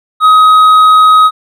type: tone with hard clipping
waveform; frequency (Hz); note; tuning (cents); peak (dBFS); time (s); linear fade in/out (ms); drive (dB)
sine; 1263; D#6; +26; -3; 0.2-1.31; 50; 4
effects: none